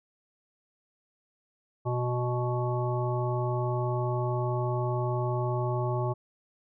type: harmonic tone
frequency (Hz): 123.1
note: B2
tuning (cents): -5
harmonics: 1 / 3 / 5 / 7 / 9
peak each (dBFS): -28 / -33 / -35 / -36 / -38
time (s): 1.85-6.14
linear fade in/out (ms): 20
effects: none